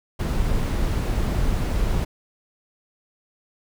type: noise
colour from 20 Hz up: brown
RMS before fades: -22 dBFS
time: 0.19-2.05 s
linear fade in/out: 10 ms
effects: none